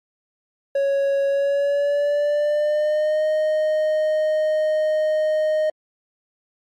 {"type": "tone with pitch glide", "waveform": "triangle", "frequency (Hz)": [554.4, 618.7], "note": ["C#5", "D#5"], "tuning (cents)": [0, -10], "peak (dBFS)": -15, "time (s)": [0.75, 5.7], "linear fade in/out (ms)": 5, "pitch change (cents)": 190, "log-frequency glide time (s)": [1.27, 3.25], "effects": ["MP3 64 kbps"]}